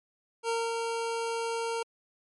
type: tone with ADSR envelope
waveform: 25% pulse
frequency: 460 Hz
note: A#4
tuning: 23 cents flat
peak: -23 dBFS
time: 0.43-1.83 s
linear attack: 57 ms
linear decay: 230 ms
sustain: -3 dB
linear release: 7 ms
effects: MP3 48 kbps